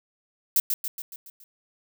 violet noise with echo, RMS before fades -20 dBFS, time 0.56-0.6 s, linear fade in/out 2 ms, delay 140 ms, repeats 6, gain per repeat -5 dB, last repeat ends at 1.44 s, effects none

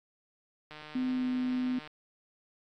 click train, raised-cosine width 0.3 ms, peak -30 dBFS, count 178, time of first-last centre 0.71-1.874 s, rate 152 Hz
sine tone with pitch glide, 255.3 to 252.8 Hz, C4 to B3, -42 to +41 cents, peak -28 dBFS, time 0.95-1.79 s, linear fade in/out 5 ms, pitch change -17 cents, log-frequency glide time 1.13-1.26 s
effects AAC 64 kbps

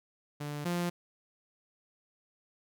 sawtooth tone pair in turn, 146.83 / 174.61 Hz, D3 / F3, 0 / 0 cents, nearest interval minor third, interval 300 cents, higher second, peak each -32 / -26 dBFS, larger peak second, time 0.4-0.65 / 0.65-0.9 s, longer neither, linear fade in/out 10 ms, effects none

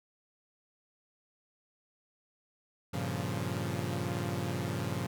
sawtooth chord, G half-diminished seventh, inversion none, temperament equal, 98 / 116.54 / 138.59 / 174.61 Hz, G2 / Bb2 / Db3 / F3, 0 / 0 / 0 / 0 cents, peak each -34 dBFS, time 2.93-5.07 s, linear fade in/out 10 ms, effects none

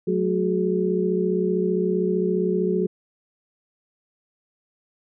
sine tone cluster, 183.5 / 216.9 / 368.9 / 424.2 Hz, F#3 / A3 / F#4 / G#4, -14 / -25 / -5 / +37 cents, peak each -24 / -32 / -23 / -25 dBFS, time 0.07-2.87 s, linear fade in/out 10 ms, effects none

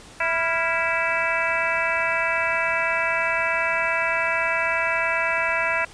harmonic tone with a mistuned harmonic, 329.6 Hz, E4, in tune, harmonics 2 / 3 / 4 / 5 / 6 / 7 / 8, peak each -28 / -28 / -28 / -28 / -28 / -28 / -28 dBFS, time 0.2-5.85 s, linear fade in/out 5 ms, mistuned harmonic 4, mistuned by +87 cents, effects pink hiss -45 dBFS RMS until 5.93 s + resampled to 22050 Hz

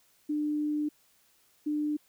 sine tone pair in turn, 299 / 299 Hz, D4 / D4, +31 / +31 cents, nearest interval unison, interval 0 cents, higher neither, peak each -27 dBFS, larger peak neither, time 0.29-0.89 / 1.66-1.97 s, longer first, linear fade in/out 10 ms, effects white hiss -66 dBFS RMS until 2.08 s

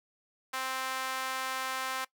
sawtooth tone with high-pass filter, 261.6 Hz, C4, in tune, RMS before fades -35 dBFS, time 0.53-2.05 s, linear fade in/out 10 ms, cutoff 1100 Hz, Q 1.4, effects noise-tail reverb RT60 0.1 s tail -20 dB re dry

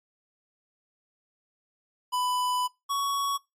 square tone pair in turn, 996 / 1118 Hz, B5 / C#6, +14 / +14 cents, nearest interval major second, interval 200 cents, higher second, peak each -26 dBFS, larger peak neither, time 2.12-2.68 / 2.89-3.38 s, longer first, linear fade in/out 20 ms, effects noise-tail reverb RT60 0.2 s tail -21 dB re dry + MP3 64 kbps

